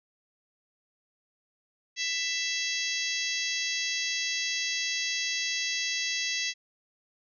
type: harmonic tone with a mistuned harmonic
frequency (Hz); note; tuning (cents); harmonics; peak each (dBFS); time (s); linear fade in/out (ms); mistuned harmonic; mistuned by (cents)
663; E5; +10; 3 / 4 / 5 / 6 / 7 / 8 / 9 / 10; -34 / -35 / -36 / -37 / -37 / -38 / -39 / -39; 1.96-6.54; 50; 10; -43
effects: none